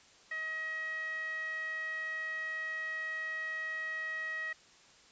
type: tone with band-pass filter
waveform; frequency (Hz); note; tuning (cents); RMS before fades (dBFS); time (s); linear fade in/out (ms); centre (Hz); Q
sawtooth; 634; D#5; +32; -38; 0.31-4.53; 5; 1900; 8.8
effects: white hiss -60 dBFS RMS until 5.11 s + resampled to 16000 Hz